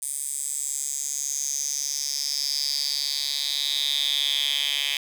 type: tone with high-pass filter sweep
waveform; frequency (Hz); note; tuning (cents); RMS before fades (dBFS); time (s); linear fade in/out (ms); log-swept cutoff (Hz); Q
10% pulse; 141.7; C#3; +38; -27; 0.02-4.97; 2; 8900 to 2900; 6.2
effects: none